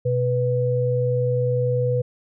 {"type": "tone pair together", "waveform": "sine", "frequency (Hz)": [125.13, 493.9], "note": ["B2", "B4"], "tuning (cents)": [23, 0], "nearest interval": "2 octaves", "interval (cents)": 2377, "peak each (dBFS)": -21, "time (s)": [0.05, 2.02], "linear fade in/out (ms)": 10, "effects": []}